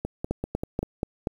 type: two click trains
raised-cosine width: 2 ms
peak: -12 / -15 dBFS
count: 5 / 5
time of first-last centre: 0.31-1.272 / 0.05-0.83 s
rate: 4.16 / 5.13 Hz
effects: 8-bit